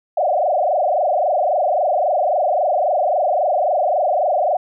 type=tone with frequency modulation; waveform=sine; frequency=665 Hz; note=E5; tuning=15 cents sharp; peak=-14 dBFS; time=0.17-4.57 s; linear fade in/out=5 ms; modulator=23.7 Hz; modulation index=3.8; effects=none